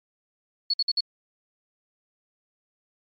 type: tone bursts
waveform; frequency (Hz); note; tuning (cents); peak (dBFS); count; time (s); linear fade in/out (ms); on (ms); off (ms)
sine; 4390; C#8; -18; -20; 4; 0.7-1.007; 5; 37; 53
effects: MP3 48 kbps